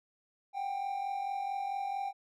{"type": "tone pair together", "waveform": "triangle", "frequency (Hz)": [747.5, 792], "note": ["F#5", "G5"], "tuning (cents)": [17, 18], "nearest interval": "minor second", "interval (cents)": 101, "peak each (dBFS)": [-38, -32], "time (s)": [0.53, 2.13], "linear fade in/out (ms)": 50, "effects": []}